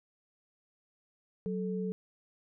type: tone pair together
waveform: sine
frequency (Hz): 186.19 / 437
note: F#3 / A4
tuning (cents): +11 / -12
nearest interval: octave + minor third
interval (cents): 1477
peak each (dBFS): -33 / -36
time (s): 1.46-1.92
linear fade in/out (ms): 0
effects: none